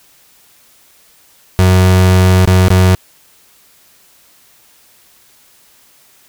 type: tone with dropouts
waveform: 35% pulse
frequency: 92.5 Hz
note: F#2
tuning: in tune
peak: -4 dBFS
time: 1.59-2.95 s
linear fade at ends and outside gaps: 0 ms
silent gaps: 2.454-2.475 / 2.683-2.704 s
effects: white hiss -48 dBFS RMS until 6.28 s